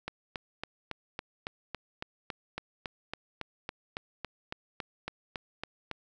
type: click train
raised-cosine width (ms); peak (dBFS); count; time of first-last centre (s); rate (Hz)
0.3; -19; 22; 0.08-5.913; 3.6
effects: none